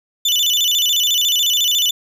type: tone with vibrato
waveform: 35% pulse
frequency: 3238 Hz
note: G#7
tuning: 45 cents flat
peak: -12 dBFS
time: 0.25-1.91 s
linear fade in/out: 5 ms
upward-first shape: square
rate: 14 Hz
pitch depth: 150 cents each way
effects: none

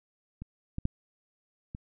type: clicks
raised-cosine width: 5 ms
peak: -27 / -21 / -15 / -26 dBFS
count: 4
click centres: 0.42 / 0.784 / 0.854 / 1.749 s
effects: none

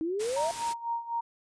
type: exponential sweep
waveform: sine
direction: up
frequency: 311.1 to 693 Hz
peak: -28 dBFS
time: 0.01-0.51 s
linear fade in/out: 0 ms
type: noise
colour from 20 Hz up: white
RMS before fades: -38 dBFS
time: 0.19-0.74 s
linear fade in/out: 20 ms
type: tone with tremolo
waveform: sine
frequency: 932.3 Hz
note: A#5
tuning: in tune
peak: -27 dBFS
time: 0.36-1.21 s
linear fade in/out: 10 ms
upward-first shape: sine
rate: 4 Hz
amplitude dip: 80%
effects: resampled to 22050 Hz

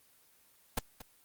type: noise with echo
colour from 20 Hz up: pink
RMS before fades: -29 dBFS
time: 0.77-0.79 s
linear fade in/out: 5 ms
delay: 230 ms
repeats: 1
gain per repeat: -15 dB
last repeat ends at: 1.02 s
effects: white hiss -65 dBFS RMS until 1.24 s + Opus 24 kbps

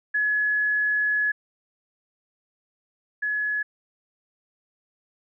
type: tone pair in turn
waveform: sine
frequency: 1696 / 1696 Hz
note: G#6 / G#6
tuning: +36 / +36 cents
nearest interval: unison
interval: 0 cents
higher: neither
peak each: -20 / -23 dBFS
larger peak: first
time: 0.14-1.32 / 3.22-3.63 s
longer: first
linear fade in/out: 10 ms
effects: none

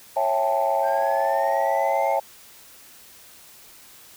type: chord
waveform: sine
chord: A dominant seventh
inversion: first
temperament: just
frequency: 550 / 660 / 792 / 880 Hz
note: C#5 / E5 / G5 / A5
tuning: -14 / +2 / +18 / 0 cents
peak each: -24 dBFS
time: 0.16-2.2 s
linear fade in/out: 10 ms
type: linear sweep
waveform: triangle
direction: up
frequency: 1563 to 2165 Hz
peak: -33 dBFS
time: 0.82-2.18 s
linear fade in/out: 50 ms
effects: tanh soft clip ceiling -11 dBFS + white hiss -48 dBFS RMS until 4.16 s

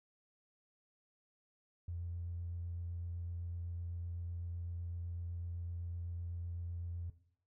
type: tone with vibrato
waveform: triangle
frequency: 86.1 Hz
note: F2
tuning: 24 cents flat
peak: -35 dBFS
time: 1.88-7.1 s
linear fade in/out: 5 ms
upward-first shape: sine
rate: 7.9 Hz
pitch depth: 12 cents each way
effects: noise-tail reverb RT60 0.6 s tail -17 dB re dry + tanh soft clip ceiling -37 dBFS

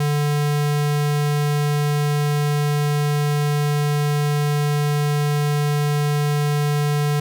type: tone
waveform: square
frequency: 146.83 Hz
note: D3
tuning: in tune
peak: -18 dBFS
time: 0-7.2 s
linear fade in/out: 5 ms
effects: none

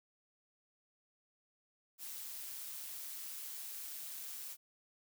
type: noise with amplitude modulation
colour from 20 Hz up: blue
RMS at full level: -44 dBFS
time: 1.98-4.57 s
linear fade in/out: 50 ms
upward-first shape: sine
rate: 140 Hz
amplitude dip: 40%
effects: none

